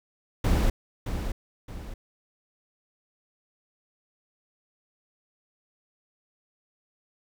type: noise with echo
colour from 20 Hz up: brown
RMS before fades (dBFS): -22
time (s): 0.44-0.7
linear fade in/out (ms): 5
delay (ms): 620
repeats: 2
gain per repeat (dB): -8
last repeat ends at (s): 1.94
effects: none